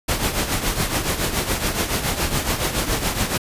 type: noise with tremolo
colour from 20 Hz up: pink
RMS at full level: -19 dBFS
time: 0.08-3.38 s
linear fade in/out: 10 ms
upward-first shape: triangle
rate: 7.1 Hz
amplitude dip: 70%
effects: resampled to 32000 Hz